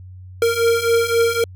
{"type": "beating tone pair", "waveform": "square", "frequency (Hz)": [461.1, 464.9], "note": ["A#4", "A#4"], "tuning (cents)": [-19, -5], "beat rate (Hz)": 3.8, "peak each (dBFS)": [-20, -17], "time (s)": [0.42, 1.44], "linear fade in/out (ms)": 2, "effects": ["added 92 Hz sine -35 dBFS peak until 1.55 s"]}